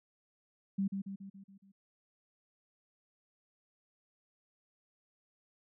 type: tone with echo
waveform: sine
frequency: 195.6 Hz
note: G3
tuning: 4 cents flat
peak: -29 dBFS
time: 0.78-0.88 s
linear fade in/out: 10 ms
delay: 140 ms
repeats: 6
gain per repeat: -5 dB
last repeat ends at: 1.72 s
effects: none